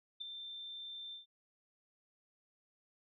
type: tone with ADSR envelope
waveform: sine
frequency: 3569 Hz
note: A7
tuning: 24 cents sharp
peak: -37 dBFS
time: 0.2-1.26 s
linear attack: 15 ms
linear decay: 7 ms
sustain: -7 dB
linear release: 130 ms
effects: none